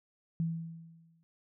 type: tone with exponential decay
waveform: sine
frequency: 164.81 Hz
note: E3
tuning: in tune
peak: -27 dBFS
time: 0.4-1.23 s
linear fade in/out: 0 ms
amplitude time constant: 180 ms
effects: none